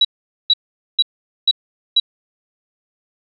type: tone bursts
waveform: sine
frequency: 3900 Hz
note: B7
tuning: 23 cents flat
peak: -9 dBFS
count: 5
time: 0.01-2 s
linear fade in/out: 5 ms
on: 38 ms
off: 450 ms
effects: none